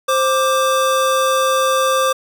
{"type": "tone pair together", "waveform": "square", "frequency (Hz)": [525, 1178.6], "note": ["C5", "D6"], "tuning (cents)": [6, 6], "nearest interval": "octave + major second", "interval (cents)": 1400, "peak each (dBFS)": -17, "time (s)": [0.08, 2.13], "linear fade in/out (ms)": 10, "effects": ["8-bit"]}